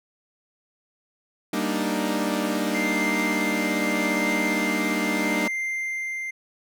sawtooth chord, Eb major seventh, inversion first, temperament equal, 196 / 233.1 / 293.7 / 311.1 Hz, G3 / Bb3 / D4 / Eb4, 0 / 0 / 0 / 0 cents, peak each -25 dBFS, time 1.53-5.48 s, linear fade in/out 5 ms
triangle tone with tremolo, 2093 Hz, C7, in tune, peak -23 dBFS, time 2.74-6.31 s, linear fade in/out 10 ms, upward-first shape triangle, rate 0.78 Hz, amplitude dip 35%
effects none

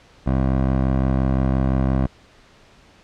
15% pulse tone with low-pass filter, 65.8 Hz, C2, 10 cents sharp, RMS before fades -19 dBFS, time 0.26-2.07 s, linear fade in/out 10 ms, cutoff 1100 Hz, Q 0.61, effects pink hiss -51 dBFS RMS until 3.03 s + low-pass 5000 Hz 12 dB/octave

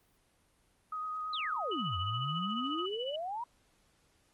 sine tone with vibrato, 1253 Hz, D#6, 12 cents sharp, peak -35 dBFS, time 0.92-2.86 s, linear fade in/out 5 ms, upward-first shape sine, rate 9.1 Hz, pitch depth 14 cents each way
sine exponential two-way sweep, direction down then up, 4173 to 86.3 to 985 Hz, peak -35 dBFS, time 1.33-3.44 s, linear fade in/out 5 ms, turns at 1.97 s
sine tone with tremolo, 2961 Hz, F#7, 1 cent sharp, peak -36 dBFS, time 1.71-3.16 s, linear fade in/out 5 ms, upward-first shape sine, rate 14 Hz, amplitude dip 75%
effects pink hiss -70 dBFS RMS until 4.33 s + Opus 32 kbps

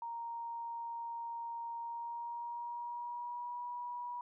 sine tone with pitch glide, 932.3 to 969.6 Hz, A#5 to B5, 0 to -32 cents, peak -39 dBFS, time 0.02-4.21 s, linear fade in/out 2 ms, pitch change +68 cents, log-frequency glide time 1.79-3.62 s, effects none

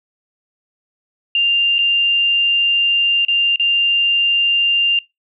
sine tone with dropouts, 2793 Hz, F7, 1 cent flat, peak -12 dBFS, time 1.35-4.99 s, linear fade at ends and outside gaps 2 ms, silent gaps 1.784-1.789 / 3.25-3.283 / 3.56-3.597 s, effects noise-tail reverb RT60 0.2 s tail -23 dB re dry

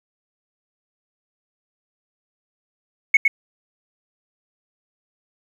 sine tone with echo, 2200 Hz, C#7, 14 cents flat, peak -7 dBFS, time 3.14-3.17 s, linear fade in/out 5 ms, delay 110 ms, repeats 1, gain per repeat -5 dB, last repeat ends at 3.28 s, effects tanh soft clip ceiling -4 dBFS + 8-bit

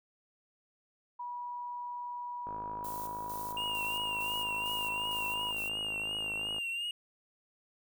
sine tone with pitch glide, 971 to 977.8 Hz, B5 to B5, -30 to -18 cents, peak -37 dBFS, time 1.19-5.52 s, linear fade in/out 10 ms, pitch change +12 cents, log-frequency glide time 2.4-4.93 s
click train, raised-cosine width 1 ms, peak -31 dBFS, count 219, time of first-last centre 2.47-6.583 s, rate 53 Hz
violet noise with tremolo, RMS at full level -45 dBFS, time 2.84-5.69 s, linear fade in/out 5 ms, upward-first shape square, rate 2.2 Hz, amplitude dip 60%
triangle tone with vibrato, 2797 Hz, F7, 2 cents sharp, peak -32 dBFS, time 3.57-6.91 s, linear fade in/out 2 ms, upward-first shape triangle, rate 2.8 Hz, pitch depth 58 cents each way
effects none

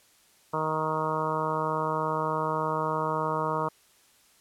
harmonic tone, 156.6 Hz, D#3, 11 cents sharp, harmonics 1 / 2 / 3 / 4 / 5 / 6 / 7 / 8 / 9, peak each -35 / -38 / -33 / -34 / -42 / -31 / -33 / -34 / -44 dBFS, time 0.53-3.69 s, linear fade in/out 10 ms, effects white hiss -61 dBFS RMS until 4.4 s + low-pass 12000 Hz 12 dB/octave

